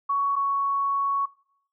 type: tone pair in turn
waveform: sine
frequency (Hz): 1118 / 1112.7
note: C#6 / C#6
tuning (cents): +14 / +6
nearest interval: unison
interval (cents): 8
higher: first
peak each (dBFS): -21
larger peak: neither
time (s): 0.09-0.36 / 0.36-1.26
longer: second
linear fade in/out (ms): 10
effects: noise-tail reverb RT60 0.7 s tail -23 dB re dry